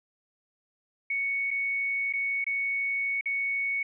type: tone with dropouts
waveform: sine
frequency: 2222 Hz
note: C#7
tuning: 4 cents sharp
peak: -26 dBFS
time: 1.1-3.83 s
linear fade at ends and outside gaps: 5 ms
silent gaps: 1.507-1.511 / 2.127-2.135 / 2.443-2.465 / 3.211-3.257 s
effects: none